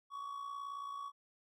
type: tone with amplitude modulation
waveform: triangle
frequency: 1124 Hz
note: C#6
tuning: 24 cents sharp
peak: -37 dBFS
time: 0.1-1.12 s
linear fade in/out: 50 ms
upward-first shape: sine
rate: 58.5 Hz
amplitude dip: 55%
effects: none